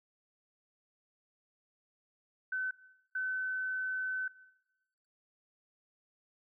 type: tone bursts at uneven times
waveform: sine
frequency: 1519 Hz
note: F#6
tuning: 45 cents sharp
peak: -32 dBFS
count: 2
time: 2.52-2.71 / 3.15-4.28 s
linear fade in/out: 5 ms
effects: noise-tail reverb RT60 1.0 s tail -20 dB re dry